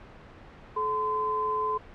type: tone pair together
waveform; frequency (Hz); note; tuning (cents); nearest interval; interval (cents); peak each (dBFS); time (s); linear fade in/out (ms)
sine; 431.3 / 1025.2; A4 / C6; -35 / -36; octave + minor third; 1499; -32 / -26; 0.76-1.78; 10
effects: pink hiss -48 dBFS RMS until 1.94 s + low-pass 2000 Hz 12 dB/octave